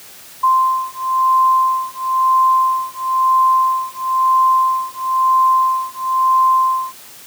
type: beating tone pair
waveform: sine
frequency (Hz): 1042 / 1043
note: C6 / C6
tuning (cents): -7 / -6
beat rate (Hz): 1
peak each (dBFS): -15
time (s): 0.43-6.94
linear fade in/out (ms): 10
effects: white hiss -39 dBFS RMS until 7.26 s + high-pass 80 Hz 12 dB/octave